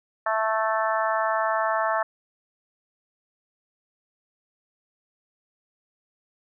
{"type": "harmonic tone", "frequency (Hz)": 220, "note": "A3", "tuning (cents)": 0, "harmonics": [3, 4, 5, 6, 7, 8], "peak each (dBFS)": [-26, -28, -28, -29, -35, -31], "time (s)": [0.26, 2.03], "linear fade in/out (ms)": 5, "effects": []}